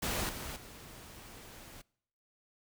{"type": "noise with level steps", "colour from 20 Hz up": "pink", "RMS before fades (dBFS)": [-34, -42, -51], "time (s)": [0.02, 1.82], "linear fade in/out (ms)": 10, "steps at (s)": [0.29, 0.56], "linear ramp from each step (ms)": 2, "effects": ["noise-tail reverb RT60 0.7 s tail -25 dB re dry"]}